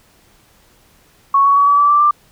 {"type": "tone with pitch steps", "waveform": "sine", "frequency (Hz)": [1108, 1120.2, 1132.6, 1145.1, 1157.7, 1170.5, 1183.4], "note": ["C#6", "C#6", "C#6", "D6", "D6", "D6", "D6"], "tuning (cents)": [-1, 18, 37, -44, -25, -6, 13], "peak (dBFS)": -8, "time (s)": [1.34, 2.11], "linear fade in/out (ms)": 5, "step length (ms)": 110, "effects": ["pink hiss -52 dBFS RMS until 2.31 s"]}